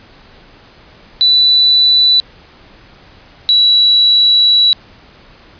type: tone pair in turn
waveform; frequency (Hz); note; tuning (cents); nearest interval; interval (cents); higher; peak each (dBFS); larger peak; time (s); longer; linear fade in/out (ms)
sine; 3973 / 3921; B7 / B7; +10 / -13; unison; 23; first; -6; neither; 1.21-2.2 / 3.49-4.73; second; 0
effects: pink hiss -42 dBFS RMS until 5.59 s + resampled to 11025 Hz